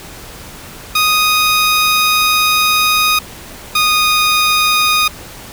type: tone pair in turn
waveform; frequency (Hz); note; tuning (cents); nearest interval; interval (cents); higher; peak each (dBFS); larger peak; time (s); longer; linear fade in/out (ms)
15% pulse; 1244.5 / 1236.6; D#6 / D#6; 0 / -11; unison; 11; first; -4; neither; 0.95-3.19 / 3.75-5.08; first; 5
effects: pink hiss -33 dBFS RMS until 5.52 s